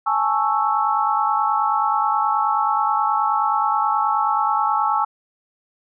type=chord; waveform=sine; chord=A major seventh; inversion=third; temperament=equal; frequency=830.6 / 880 / 1108.7 / 1318.5 Hz; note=G#5 / A5 / C#6 / E6; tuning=0 / 0 / 0 / 0 cents; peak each=-22 / -22 / -23 / -22 dBFS; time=0.06-5.05 s; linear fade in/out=10 ms; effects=none